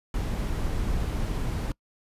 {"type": "noise", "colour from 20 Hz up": "brown", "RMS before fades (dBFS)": -28, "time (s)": [0.14, 1.72], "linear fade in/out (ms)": 2, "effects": ["noise-tail reverb RT60 0.1 s tail -25 dB re dry", "resampled to 32000 Hz"]}